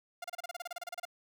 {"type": "tone bursts", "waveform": "sawtooth", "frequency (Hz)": 701, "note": "F5", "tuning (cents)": 6, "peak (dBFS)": -34, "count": 16, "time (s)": [0.22, 1.053], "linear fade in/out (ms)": 5, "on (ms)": 23, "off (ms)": 31, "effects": ["12-bit"]}